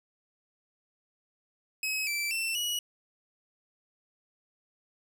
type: tone with pitch steps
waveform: sawtooth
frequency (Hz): 2556 / 2332 / 2684 / 2916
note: D#7 / D7 / E7 / F#7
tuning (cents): +46 / -13 / +31 / -26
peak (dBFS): -26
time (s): 1.83-2.79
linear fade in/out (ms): 2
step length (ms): 240
effects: none

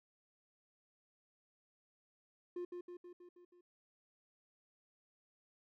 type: tone with echo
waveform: triangle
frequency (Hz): 353.8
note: F4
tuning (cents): +23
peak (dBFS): -37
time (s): 2.56-2.65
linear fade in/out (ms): 5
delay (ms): 160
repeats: 6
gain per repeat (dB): -4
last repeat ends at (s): 3.61
effects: tanh soft clip ceiling -33 dBFS

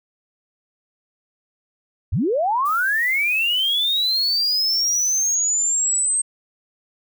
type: linear sweep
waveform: sine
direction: up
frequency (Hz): 58.4 to 8380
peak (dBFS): -17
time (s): 2.12-6.22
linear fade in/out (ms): 10
type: noise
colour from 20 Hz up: violet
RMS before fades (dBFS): -37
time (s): 2.65-5.35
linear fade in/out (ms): 10
effects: none

